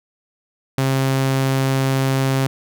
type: tone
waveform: sawtooth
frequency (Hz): 134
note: C3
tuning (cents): +42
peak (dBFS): -12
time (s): 0.78-2.47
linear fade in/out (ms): 2
effects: none